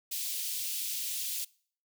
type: high-pass noise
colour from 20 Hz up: white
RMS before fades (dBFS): -35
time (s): 0.11-1.45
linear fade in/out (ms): 10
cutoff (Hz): 2800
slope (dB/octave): 24
effects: noise-tail reverb RT60 0.5 s tail -23 dB re dry